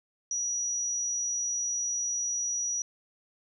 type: tone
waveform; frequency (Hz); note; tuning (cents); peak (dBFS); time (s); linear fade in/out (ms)
sine; 5820; F#8; -29; -28; 0.31-2.82; 2
effects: none